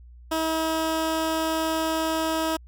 15% pulse tone, 320.7 Hz, E4, 48 cents flat, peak -17 dBFS, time 0.31-2.57 s, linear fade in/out 10 ms, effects added 60 Hz sine -44 dBFS peak until 2.67 s

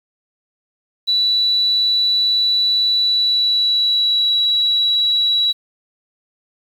sine tone with pitch glide, 3951 to 3906 Hz, B7 to B7, 0 to -20 cents, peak -13 dBFS, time 1.07-5.53 s, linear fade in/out 20 ms, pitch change -20 cents, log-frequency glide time 3.03-4.35 s, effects 7-bit

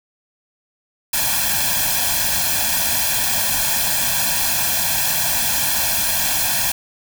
white noise with comb filter, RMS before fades -19 dBFS, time 1.13-6.72 s, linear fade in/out 5 ms, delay 1.2 ms, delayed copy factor +0.95, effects none

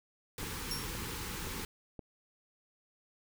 pink band-stop noise, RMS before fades -40 dBFS, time 0.38-1.65 s, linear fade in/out 2 ms, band 520 to 800 Hz, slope 96 dB/octave
click train, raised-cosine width 2 ms, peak -30 dBFS, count 4, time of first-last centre 0.43-1.992 s, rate 1.92 Hz
sawtooth tone with exponential decay, 5510 Hz, F8, 24 cents flat, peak -30 dBFS, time 0.71-0.98 s, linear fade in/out 2 ms, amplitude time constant 57 ms
effects none

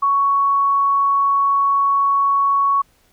sine tone, 1114 Hz, C#6, 8 cents sharp, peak -13 dBFS, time 0.02-2.82 s, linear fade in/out 10 ms, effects pink hiss -58 dBFS RMS until 3.12 s

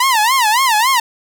sawtooth tone with vibrato, 955 Hz, A#5, 42 cents sharp, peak -7 dBFS, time 0-1 s, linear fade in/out 5 ms, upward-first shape sine, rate 3.6 Hz, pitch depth 220 cents each way, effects none

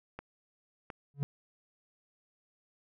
clicks, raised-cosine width 0.5 ms, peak -26 dBFS, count 2, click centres 0.19 / 0.902 s
triangle tone with exponential growth, 141.5 Hz, C#3, 36 cents sharp, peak -23 dBFS, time 1.14-1.23 s, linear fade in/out 0 ms, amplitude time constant 18 ms
effects none

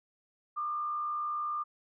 sine tone with frequency modulation, 1200 Hz, D6, 37 cents sharp, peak -31 dBFS, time 0.56-1.64 s, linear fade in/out 20 ms, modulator 66.9 Hz, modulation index 0.38, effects none

